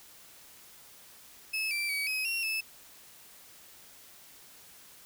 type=tone with pitch steps; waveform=35% pulse; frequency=2596 / 2343 / 2271 / 2540 / 2736 / 2617 Hz; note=E7 / D7 / C#7 / D#7 / F7 / E7; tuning=-27 / -5 / +41 / +35 / -36 / -13 cents; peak=-28 dBFS; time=1.53-2.61 s; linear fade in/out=10 ms; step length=180 ms; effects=white hiss -54 dBFS RMS until 5.05 s